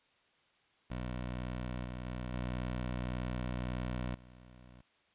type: tone with level steps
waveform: 15% pulse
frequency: 61.74 Hz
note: B1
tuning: in tune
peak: -31 / -34 / -32 / -29 / -48 dBFS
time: 0.9-4.82 s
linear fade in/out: 10 ms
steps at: 1.84 / 2.05 / 2.33 / 4.14 s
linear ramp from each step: 10 ms
effects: white hiss -70 dBFS RMS until 5.14 s + resampled to 8000 Hz